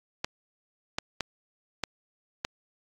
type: clicks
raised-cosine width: 0.2 ms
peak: -11 dBFS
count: 5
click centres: 0.245 / 0.985 / 1.207 / 1.837 / 2.449 s
effects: AAC 64 kbps